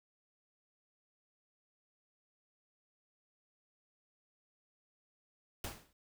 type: noise with exponential decay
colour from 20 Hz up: pink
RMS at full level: -38 dBFS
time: 5.64-5.93 s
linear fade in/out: 2 ms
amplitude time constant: 63 ms
effects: none